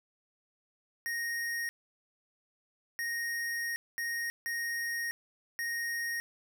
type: tone bursts at uneven times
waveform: square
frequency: 1864.7 Hz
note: A#6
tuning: in tune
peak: -33 dBFS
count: 5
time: 1.06-1.69 / 2.99-3.76 / 3.98-4.3 / 4.46-5.11 / 5.59-6.2 s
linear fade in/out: 0 ms
effects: none